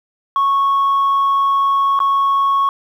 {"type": "tone with dropouts", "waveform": "sine", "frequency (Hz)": 1104, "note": "C#6", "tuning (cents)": -7, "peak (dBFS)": -10, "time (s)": [0.36, 2.69], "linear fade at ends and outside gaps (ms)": 1, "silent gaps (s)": [1.991, 2.002], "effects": ["tanh soft clip ceiling -10 dBFS", "8-bit"]}